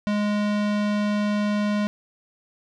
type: tone with low-pass filter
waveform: square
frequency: 207.7 Hz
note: G#3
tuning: in tune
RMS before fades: -23 dBFS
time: 0.07-1.87 s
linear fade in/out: 0 ms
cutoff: 4200 Hz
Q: 0.72
effects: none